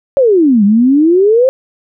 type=exponential two-way sweep; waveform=sine; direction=down then up; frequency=571 to 196 to 538 Hz; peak=-5 dBFS; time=0.17-1.49 s; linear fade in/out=0 ms; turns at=0.64 s; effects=none